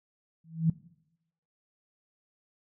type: tone with exponential growth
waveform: sine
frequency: 162.7 Hz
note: E3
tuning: 22 cents flat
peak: -18 dBFS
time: 0.44-0.7 s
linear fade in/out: 5 ms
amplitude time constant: 55 ms
effects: noise-tail reverb RT60 0.8 s tail -19 dB re dry